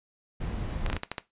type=noise; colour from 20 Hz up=brown; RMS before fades=-32 dBFS; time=0.4-0.98 s; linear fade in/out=10 ms
type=clicks; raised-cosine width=0.3 ms; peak=-15 dBFS; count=7; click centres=0.863 / 0.9 / 0.93 / 0.966 / 1.034 / 1.116 / 1.182 s
effects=noise-tail reverb RT60 0.2 s tail -17 dB re dry + resampled to 8000 Hz